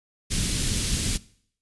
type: band-stop noise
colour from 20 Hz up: pink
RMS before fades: -25 dBFS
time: 0.3-1.18 s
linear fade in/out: 20 ms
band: 220 to 3300 Hz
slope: 12 dB/octave
effects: noise-tail reverb RT60 0.6 s tail -20 dB re dry + resampled to 24000 Hz